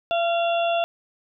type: harmonic tone with a mistuned harmonic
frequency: 688 Hz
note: F5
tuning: 26 cents flat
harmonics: 1 / 2 / 4 / 5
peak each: -20 / -33 / -30 / -33 dBFS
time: 0.11-0.84 s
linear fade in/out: 0 ms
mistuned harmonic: 1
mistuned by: -21 cents
effects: none